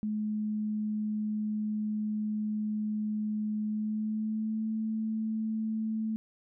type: tone with pitch glide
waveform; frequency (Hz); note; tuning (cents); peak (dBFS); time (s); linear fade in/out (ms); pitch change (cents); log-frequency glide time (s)
sine; 212.9 to 219.6; G#3 to A3; +43 to -3; -29; 0.03-6.16; 0; +54; 3.65-4.68
effects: none